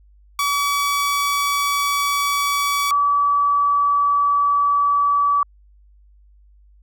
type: tone pair in turn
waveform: sawtooth / sine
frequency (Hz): 1141 / 1147.6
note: C#6 / D6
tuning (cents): +50 / -40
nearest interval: unison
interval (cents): 10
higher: second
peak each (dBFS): -14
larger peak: neither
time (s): 0.39-2.91 / 2.91-5.43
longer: neither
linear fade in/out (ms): 2
effects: added 50 Hz sine -48 dBFS peak until 6.82 s